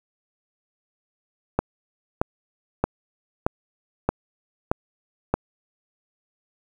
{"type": "click train", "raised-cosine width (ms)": 1, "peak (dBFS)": -5, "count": 7, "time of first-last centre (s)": [1.59, 5.34], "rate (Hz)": 1.6, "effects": ["7-bit"]}